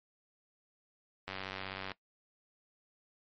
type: click train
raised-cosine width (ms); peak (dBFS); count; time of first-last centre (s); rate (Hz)
0.3; -23; 62; 1.28-1.917; 95.7
effects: noise-tail reverb RT60 0.1 s tail -19 dB re dry + MP3 32 kbps